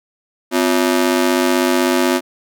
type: ring-modulated tone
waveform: sawtooth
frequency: 305.4 Hz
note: D#4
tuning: 32 cents flat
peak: -6 dBFS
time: 0.51-2.21 s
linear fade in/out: 50 ms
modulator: 48 Hz
effects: none